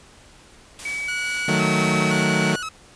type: noise with tremolo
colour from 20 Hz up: white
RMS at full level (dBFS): -34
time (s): 0.79-2.23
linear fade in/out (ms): 0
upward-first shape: triangle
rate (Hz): 2.2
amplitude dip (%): 55
type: tone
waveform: sine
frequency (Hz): 2277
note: C#7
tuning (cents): +46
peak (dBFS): -25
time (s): 0.85-2.52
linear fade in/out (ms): 5
type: tone with vibrato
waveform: sawtooth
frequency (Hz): 1374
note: F6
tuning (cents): -29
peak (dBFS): -24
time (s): 1.08-2.69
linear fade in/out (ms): 5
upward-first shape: square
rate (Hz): 0.97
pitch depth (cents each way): 110
type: chord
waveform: sawtooth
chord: D# diminished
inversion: none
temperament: equal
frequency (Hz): 155.56 / 185 / 220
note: D#3 / F#3 / A3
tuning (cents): 0 / 0 / 0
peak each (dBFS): -19 / -19 / -20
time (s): 1.48-2.56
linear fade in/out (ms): 5
effects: pink hiss -49 dBFS RMS until 2.95 s + resampled to 22050 Hz